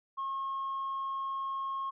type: tone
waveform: sine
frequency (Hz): 1082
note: C#6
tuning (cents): -42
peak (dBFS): -31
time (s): 0.17-1.91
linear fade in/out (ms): 20
effects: tanh soft clip ceiling -30 dBFS